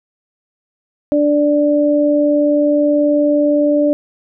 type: tone pair together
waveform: sine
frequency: 293.6 / 587.3 Hz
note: D4 / D5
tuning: 0 / 0 cents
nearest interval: octave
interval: 1200 cents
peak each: -13 dBFS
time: 1.12-3.93 s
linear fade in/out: 0 ms
effects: none